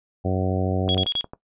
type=harmonic tone; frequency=93.4 Hz; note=F#2; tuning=17 cents sharp; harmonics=1 / 2 / 3 / 4 / 5 / 6 / 7 / 8; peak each=-24 / -27 / -29 / -30 / -31 / -32 / -32 / -33 dBFS; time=0.24-1.05 s; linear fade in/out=20 ms
type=click train; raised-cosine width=1 ms; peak=-21 dBFS; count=6; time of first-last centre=0.88-1.335 s; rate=11 Hz
type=tone bursts; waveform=sine; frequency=3322 Hz; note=G#7; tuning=in tune; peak=-20 dBFS; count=4; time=0.89-1.21 s; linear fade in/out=0 ms; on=56 ms; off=32 ms
effects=noise-tail reverb RT60 0.1 s tail -18 dB re dry + resampled to 8000 Hz